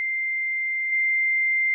sine tone with level steps, 2093 Hz, C7, in tune, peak -23 / -19 dBFS, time 0-1.74 s, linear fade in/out 0 ms, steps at 0.92 s, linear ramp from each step 5 ms, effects none

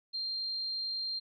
sine tone, 4183 Hz, C8, 1 cent flat, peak -33 dBFS, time 0.13-1.2 s, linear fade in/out 20 ms, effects none

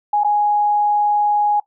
sine tone with dropouts, 830.6 Hz, G#5, in tune, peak -13 dBFS, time 0.13-1.6 s, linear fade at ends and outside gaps 5 ms, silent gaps 0.236-0.245 s, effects noise-tail reverb RT60 0.1 s tail -19 dB re dry

